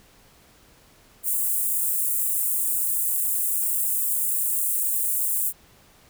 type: high-pass noise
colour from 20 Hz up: white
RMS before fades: -24 dBFS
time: 1.23-5.53 s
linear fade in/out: 50 ms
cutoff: 8000 Hz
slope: 48 dB/octave
effects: pink hiss -55 dBFS RMS until 6.09 s